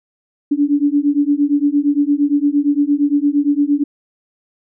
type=beating tone pair; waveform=sine; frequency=284.3 / 293 Hz; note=C#4 / D4; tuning=+44 / -4 cents; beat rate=8.7 Hz; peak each=-15 dBFS; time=0.51-3.84 s; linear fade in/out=10 ms; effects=none